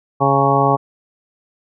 harmonic tone with a mistuned harmonic, 138.59 Hz, C#3, in tune, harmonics 1 / 2 / 3 / 4 / 5 / 6 / 7 / 8, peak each -19 / -22 / -20 / -21 / -20 / -18 / -23 / -18 dBFS, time 0.2-0.77 s, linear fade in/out 20 ms, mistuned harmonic 7, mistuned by -70 cents, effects none

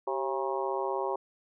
harmonic tone with a mistuned harmonic, 135.6 Hz, C#3, 38 cents flat, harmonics 3 / 4 / 5 / 6 / 7 / 8, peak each -33 / -35 / -39 / -37 / -35 / -39 dBFS, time 0.07-1.16 s, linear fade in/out 5 ms, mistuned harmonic 3, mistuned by -79 cents, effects none

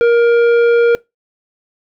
sine tone with tanh clipping, 470.3 Hz, A#4, 15 cents sharp, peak -9 dBFS, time 0.01-0.95 s, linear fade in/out 0 ms, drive 10 dB, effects noise-tail reverb RT60 0.2 s tail -23 dB re dry

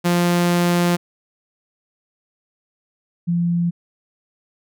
sawtooth / sine tone pair in turn, 174.61 / 172.01 Hz, F3 / F3, 0 / -26 cents, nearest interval unison, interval 26 cents, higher first, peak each -11 / -16 dBFS, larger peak first, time 0.04-0.97 / 3.27-3.71 s, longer first, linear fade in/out 20 ms, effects none

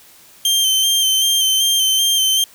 sawtooth tone with vibrato, 3136 Hz, G7, in tune, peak -10 dBFS, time 0.45-2.44 s, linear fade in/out 2 ms, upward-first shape square, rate 2.6 Hz, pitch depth 24 cents each way, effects white hiss -46 dBFS RMS until 2.54 s

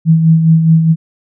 sine tone with tremolo, 162 Hz, E3, 30 cents flat, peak -3 dBFS, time 0.05-0.96 s, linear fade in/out 50 ms, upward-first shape sine, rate 4.8 Hz, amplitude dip 50%, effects none

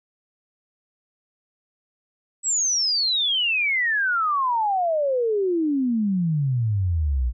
sine exponential sweep, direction down, 7930 to 57.1 Hz, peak -19 dBFS, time 2.43-7.33 s, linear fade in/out 50 ms, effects none

